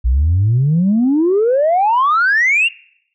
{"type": "exponential sweep", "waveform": "sine", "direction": "up", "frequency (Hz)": [57.1, 2856], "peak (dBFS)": -9, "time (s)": [0.04, 2.69], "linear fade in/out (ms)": 20, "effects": ["noise-tail reverb RT60 0.7 s tail -23 dB re dry", "tanh soft clip ceiling -7 dBFS"]}